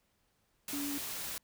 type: tone in noise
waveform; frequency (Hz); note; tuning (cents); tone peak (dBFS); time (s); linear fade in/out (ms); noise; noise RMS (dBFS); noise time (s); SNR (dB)
sine; 285.1; C#4; +49; -36; 0.73-0.98; 2; white; -40; 0.68-1.38; +1
effects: pink hiss -75 dBFS RMS until 1.43 s